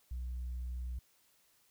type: tone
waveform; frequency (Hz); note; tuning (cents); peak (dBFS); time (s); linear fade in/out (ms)
sine; 61.7; B1; -1; -35; 0.11-0.99; 5
effects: tanh soft clip ceiling -35 dBFS + white hiss -70 dBFS RMS until 1.7 s